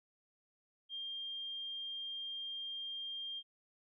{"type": "tone", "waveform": "sine", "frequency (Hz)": 3200, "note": "G7", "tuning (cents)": 35, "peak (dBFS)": -40, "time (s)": [0.89, 3.43], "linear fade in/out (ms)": 50, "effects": []}